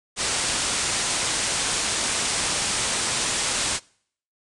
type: low-pass noise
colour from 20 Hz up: white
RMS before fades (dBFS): -25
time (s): 0.16-3.8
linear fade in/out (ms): 50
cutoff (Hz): 9600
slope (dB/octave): 96
effects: noise-tail reverb RT60 0.6 s tail -25 dB re dry